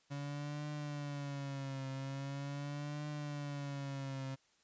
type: tone with vibrato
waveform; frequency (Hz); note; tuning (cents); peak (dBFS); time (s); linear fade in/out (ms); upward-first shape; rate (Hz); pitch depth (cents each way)
35% pulse; 141.2; C#3; +32; -38; 0.1-4.36; 20; triangle; 0.42; 98
effects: white hiss -72 dBFS RMS until 4.63 s + resampled to 16000 Hz